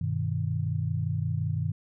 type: chord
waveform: sine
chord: G augmented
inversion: none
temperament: equal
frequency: 98 / 123.47 / 155.56 Hz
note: G2 / B2 / D#3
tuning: 0 / 0 / 0 cents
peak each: -30 / -31 / -30 dBFS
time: 0.01-1.72 s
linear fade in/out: 5 ms
effects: none